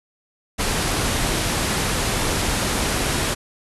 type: low-pass noise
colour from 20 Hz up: pink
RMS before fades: -22 dBFS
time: 0.58-3.35 s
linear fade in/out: 20 ms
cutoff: 12000 Hz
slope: 96 dB/octave
effects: none